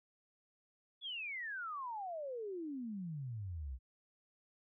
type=exponential sweep; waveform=sine; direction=down; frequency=3478 to 59.5 Hz; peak=-40 dBFS; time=1.01-3.79 s; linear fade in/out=50 ms; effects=none